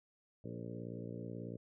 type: harmonic tone with a mistuned harmonic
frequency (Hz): 58.27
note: A#1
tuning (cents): 0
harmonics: 2 / 3 / 4 / 5 / 6 / 7 / 8 / 9 / 10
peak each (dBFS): -47 / -48 / -50 / -51 / -54 / -53 / -53 / -55 / -59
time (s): 0.44-1.57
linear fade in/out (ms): 5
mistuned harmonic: 8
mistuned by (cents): -17
effects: none